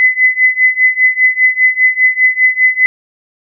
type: tone with tremolo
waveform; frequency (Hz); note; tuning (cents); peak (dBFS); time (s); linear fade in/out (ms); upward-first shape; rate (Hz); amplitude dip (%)
sine; 2021; B6; +39; -3; 0-2.86; 0; triangle; 5; 95
effects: none